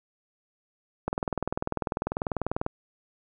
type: click train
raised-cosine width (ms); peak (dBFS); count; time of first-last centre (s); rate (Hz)
1; -13; 33; 1.08-2.664; 20.2
effects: none